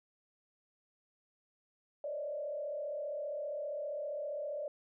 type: tone with frequency modulation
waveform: sine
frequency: 588 Hz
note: D5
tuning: 2 cents sharp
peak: -36 dBFS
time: 2.04-4.68 s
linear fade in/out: 2 ms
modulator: 35.1 Hz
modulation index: 1
effects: none